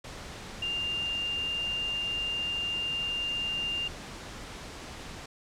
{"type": "tone in noise", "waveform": "sine", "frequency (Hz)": 2798, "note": "F7", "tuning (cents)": 3, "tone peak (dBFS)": -29, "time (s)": [0.62, 3.88], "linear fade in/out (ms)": 5, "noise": "pink", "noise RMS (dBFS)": -42, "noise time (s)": [0.04, 5.26], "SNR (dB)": 10, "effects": ["low-pass 7000 Hz 12 dB/octave"]}